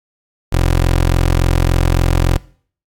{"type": "tone", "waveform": "20% pulse", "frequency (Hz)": 43.52, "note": "F1", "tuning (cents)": -5, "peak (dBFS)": -6, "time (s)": [0.52, 2.38], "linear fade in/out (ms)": 10, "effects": ["noise-tail reverb RT60 0.5 s tail -22 dB re dry", "AAC 64 kbps"]}